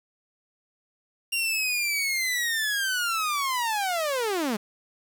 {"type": "linear sweep", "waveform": "sawtooth", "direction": "down", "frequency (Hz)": [2791, 196], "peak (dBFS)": -21, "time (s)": [1.32, 4.57], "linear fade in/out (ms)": 10, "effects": ["8-bit"]}